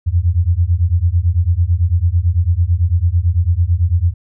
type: beating tone pair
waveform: sine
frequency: 82.41 / 91.41 Hz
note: E2 / F#2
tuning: 0 / -20 cents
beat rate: 9 Hz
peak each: -14 dBFS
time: 0.06-4.14 s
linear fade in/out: 20 ms
effects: none